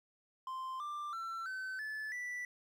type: tone with pitch steps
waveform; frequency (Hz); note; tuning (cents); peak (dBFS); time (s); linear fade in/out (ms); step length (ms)
triangle; 1043 / 1184.3 / 1344.8 / 1527 / 1734 / 1968.9; C6 / D6 / E6 / G6 / A6 / B6; -6 / +14 / +34 / -46 / -26 / -6; -37; 0.47-2.45; 2; 330
effects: 12-bit